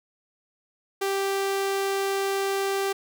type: tone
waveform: sawtooth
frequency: 392 Hz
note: G4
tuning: in tune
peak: -20 dBFS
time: 1.01-2.93 s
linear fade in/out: 10 ms
effects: none